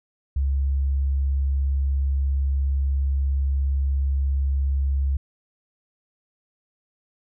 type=tone; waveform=sine; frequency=68.5 Hz; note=C#2; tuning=20 cents flat; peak=-19 dBFS; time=0.36-5.17 s; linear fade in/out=5 ms; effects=none